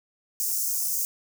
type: high-pass noise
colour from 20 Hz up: white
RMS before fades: -27 dBFS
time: 0.4-1.05 s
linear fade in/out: 0 ms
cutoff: 5500 Hz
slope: 48 dB/octave
effects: none